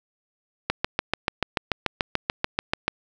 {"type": "click train", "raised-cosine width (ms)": 0.3, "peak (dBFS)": -5, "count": 16, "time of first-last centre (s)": [0.7, 2.88], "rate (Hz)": 6.88, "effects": []}